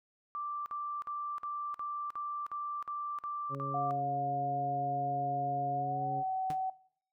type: tone bursts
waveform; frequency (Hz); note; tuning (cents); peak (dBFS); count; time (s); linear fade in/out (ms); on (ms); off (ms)
sine; 1174.7; D6; 0; -35; 10; 0.35-3.909; 0; 310; 51
type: harmonic tone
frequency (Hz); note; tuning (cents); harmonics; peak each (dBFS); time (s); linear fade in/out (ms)
138.3; C#3; -4; 1 / 2 / 3 / 4; -39 / -44 / -46 / -45; 3.49-6.24; 50
type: tone with pitch glide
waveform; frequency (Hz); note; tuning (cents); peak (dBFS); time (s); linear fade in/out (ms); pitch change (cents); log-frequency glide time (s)
sine; 713 to 755.4; F5 to F#5; +36 to +36; -32; 3.74-6.7; 5; +100; 5.72-6.12
type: tone with exponential decay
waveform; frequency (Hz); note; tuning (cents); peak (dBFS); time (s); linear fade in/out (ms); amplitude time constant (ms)
sawtooth; 150; D3; +37; -32; 6.5-6.59; 0; 18
effects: noise-tail reverb RT60 0.6 s tail -20 dB re dry